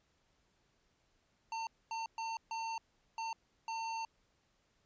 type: tone bursts at uneven times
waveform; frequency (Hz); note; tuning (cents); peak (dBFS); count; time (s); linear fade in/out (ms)
square; 904; A5; +47; -38; 6; 1.52-1.67 / 1.91-2.06 / 2.18-2.37 / 2.51-2.78 / 3.18-3.33 / 3.68-4.05; 2
effects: pink hiss -75 dBFS RMS until 4.85 s + resampled to 16000 Hz